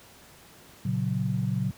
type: chord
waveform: sine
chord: F# major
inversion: first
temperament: equal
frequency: 116.54 / 138.59 / 185 Hz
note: A#2 / C#3 / F#3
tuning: 0 / 0 / 0 cents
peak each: -29 dBFS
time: 0.85-1.71 s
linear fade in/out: 5 ms
effects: pink hiss -52 dBFS RMS until 1.77 s + high-pass 60 Hz 12 dB/octave

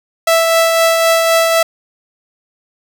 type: tone with tremolo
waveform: sawtooth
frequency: 659.3 Hz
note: E5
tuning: in tune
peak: -4 dBFS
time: 0.27-1.63 s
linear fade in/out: 5 ms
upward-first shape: triangle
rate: 3.9 Hz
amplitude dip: 35%
effects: none

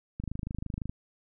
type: click train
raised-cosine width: 5 ms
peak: -22 dBFS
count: 19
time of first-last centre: 0.2-0.895 s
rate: 25.9 Hz
effects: none

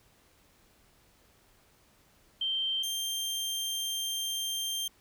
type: tone pair in turn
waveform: sine / sawtooth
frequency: 3136 / 3171 Hz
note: G7 / G7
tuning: 0 / +19 cents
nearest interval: unison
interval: 19 cents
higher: second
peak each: -28 dBFS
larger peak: neither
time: 2.41-2.83 / 2.83-4.88 s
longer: second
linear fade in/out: 5 ms
effects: pink hiss -64 dBFS RMS until 5 s

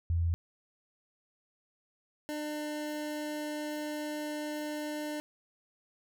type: tone pair in turn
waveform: sine / 25% pulse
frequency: 84.3 / 300.4 Hz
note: E2 / D4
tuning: +39 / +39 cents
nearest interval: octave + minor seventh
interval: 2200 cents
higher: second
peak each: -26 / -31 dBFS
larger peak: first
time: 0.1-0.34 / 2.29-5.2 s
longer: second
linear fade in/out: 0 ms
effects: none

